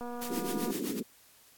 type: click train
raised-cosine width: 1 ms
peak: -28 dBFS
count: 169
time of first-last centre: 0.01-0.707 s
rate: 241 Hz
type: noise with tremolo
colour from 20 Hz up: white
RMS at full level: -39 dBFS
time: 0.21-1 s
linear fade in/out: 10 ms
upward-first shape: sine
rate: 7.8 Hz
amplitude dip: 75%
type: band-pass noise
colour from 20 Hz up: white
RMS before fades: -35 dBFS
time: 0.29-1.03 s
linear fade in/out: 10 ms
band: 180 to 410 Hz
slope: 48 dB/octave
effects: white hiss -60 dBFS RMS until 1.57 s + AAC 64 kbps